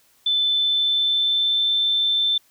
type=tone with pitch glide; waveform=sine; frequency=3520 to 3547 Hz; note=A7 to A7; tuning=0 to +13 cents; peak=-17 dBFS; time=0.26-2.38 s; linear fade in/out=5 ms; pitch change=+13 cents; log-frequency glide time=0.44-1.74 s; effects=white hiss -59 dBFS RMS until 2.5 s